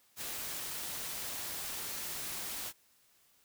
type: noise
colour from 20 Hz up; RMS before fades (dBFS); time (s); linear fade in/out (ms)
white; -40; 0.16-2.73; 50
effects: white hiss -68 dBFS RMS until 3.44 s